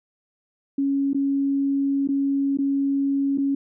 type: tone with dropouts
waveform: sine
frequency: 276.9 Hz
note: C#4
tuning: 2 cents flat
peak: -19 dBFS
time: 0.78-3.55 s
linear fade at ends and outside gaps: 5 ms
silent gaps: 1.133-1.145 / 2.075-2.087 / 2.573-2.586 / 3.376-3.382 s
effects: none